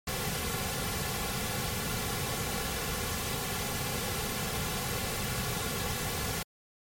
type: noise with comb filter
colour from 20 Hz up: pink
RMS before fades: -33 dBFS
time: 0.07-6.43 s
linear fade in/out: 5 ms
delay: 3.2 ms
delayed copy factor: -0.65
effects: MP3 64 kbps